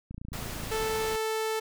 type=click train; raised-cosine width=5 ms; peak=-27 dBFS; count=18; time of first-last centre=0.11-0.706 s; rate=28.5 Hz
type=noise; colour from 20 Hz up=pink; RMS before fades=-38 dBFS; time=0.33-1.16 s; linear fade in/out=2 ms
type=tone; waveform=sawtooth; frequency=440 Hz; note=A4; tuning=in tune; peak=-24 dBFS; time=0.71-1.6 s; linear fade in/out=10 ms
effects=none